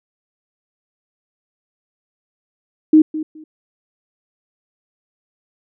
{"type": "tone with echo", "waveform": "sine", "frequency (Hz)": 311.1, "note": "D#4", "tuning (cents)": 0, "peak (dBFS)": -5, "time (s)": [2.93, 3.02], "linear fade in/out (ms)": 5, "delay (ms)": 210, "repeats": 2, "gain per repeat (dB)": -15, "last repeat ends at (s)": 3.44, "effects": []}